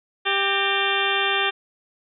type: harmonic tone with a mistuned harmonic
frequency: 394.3 Hz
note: G4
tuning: 10 cents sharp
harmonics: 1 / 2 / 3 / 4 / 5 / 6 / 7 / 8 / 9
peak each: -28 / -28 / -28 / -28 / -28 / -28 / -28 / -28 / -28 dBFS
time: 0.25-1.51 s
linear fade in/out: 20 ms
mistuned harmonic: 5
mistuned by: -120 cents
effects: none